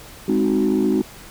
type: chord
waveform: sine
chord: Ab dominant seventh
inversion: none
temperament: equal with one note detuned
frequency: 206.9 / 261.6 / 311.1 / 370 Hz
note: Ab3 / C4 / Eb4 / Gb4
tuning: -6 / 0 / 0 / 0 cents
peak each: -20 dBFS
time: 0.28-1.02 s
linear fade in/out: 5 ms
effects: tanh soft clip ceiling -10 dBFS + pink hiss -41 dBFS RMS until 1.3 s